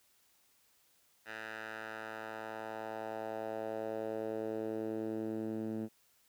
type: tone with band-pass filter sweep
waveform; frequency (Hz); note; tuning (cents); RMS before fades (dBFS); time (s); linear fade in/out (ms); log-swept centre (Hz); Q
10% pulse; 110.1; A2; +2; -40; 1.25-5.89; 50; 1800 to 240; 1.8
effects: white hiss -70 dBFS RMS until 6.28 s